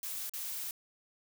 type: noise with dropouts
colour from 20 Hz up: blue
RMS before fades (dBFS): -39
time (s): 0.03-0.71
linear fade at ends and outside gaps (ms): 1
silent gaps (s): 0.295-0.336
effects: none